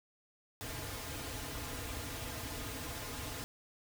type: noise with comb filter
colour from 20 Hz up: pink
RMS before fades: -42 dBFS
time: 0.61-3.44 s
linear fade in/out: 0 ms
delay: 5.3 ms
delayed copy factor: -1
effects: none